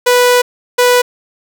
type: tone pair in turn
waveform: sawtooth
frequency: 492.5 / 492.5 Hz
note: B4 / B4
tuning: -5 / -5 cents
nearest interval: unison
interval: 0 cents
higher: neither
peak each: -3 dBFS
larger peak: neither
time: 0.06-0.42 / 0.78-1.02 s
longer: first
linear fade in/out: 10 ms
effects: none